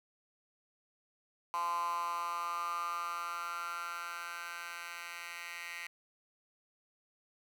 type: tone with high-pass filter sweep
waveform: 10% pulse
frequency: 171.8 Hz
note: F3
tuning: 28 cents flat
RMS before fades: -39 dBFS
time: 1.54-5.87 s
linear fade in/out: 0 ms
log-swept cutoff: 1000 to 1900 Hz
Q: 8.4
effects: none